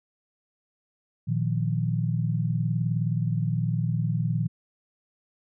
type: chord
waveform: sine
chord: Bb suspended fourth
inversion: none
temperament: just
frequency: 116.54 / 155.39 / 174.81 Hz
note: Bb2 / Eb3 / F3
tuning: 0 / -2 / +2 cents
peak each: -26 / -27 / -30 dBFS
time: 1.27-4.48 s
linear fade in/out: 20 ms
effects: none